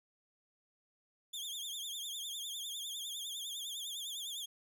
sawtooth tone with vibrato, 3400 Hz, G#7, 40 cents sharp, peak -37 dBFS, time 1.33-4.46 s, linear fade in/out 10 ms, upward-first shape triangle, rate 9.9 Hz, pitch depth 140 cents each way, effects none

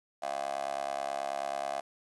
15% pulse tone with high-pass filter, 69.3 Hz, C#2, in tune, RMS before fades -35 dBFS, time 0.22-1.81 s, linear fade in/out 10 ms, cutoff 690 Hz, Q 5.3, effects resampled to 24000 Hz + 10-bit

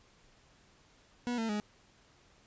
40% pulse tone with pitch steps, 243 / 225.4 / 209.1 Hz, B3 / A3 / G#3, -28 / +42 / +12 cents, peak -31 dBFS, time 1.27-1.6 s, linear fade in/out 0 ms, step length 110 ms, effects pink hiss -64 dBFS RMS until 2.46 s + resampled to 16000 Hz

